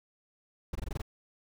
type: noise bursts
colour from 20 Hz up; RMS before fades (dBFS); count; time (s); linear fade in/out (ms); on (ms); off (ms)
brown; -33; 7; 0.73-1.018; 5; 24; 20
effects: none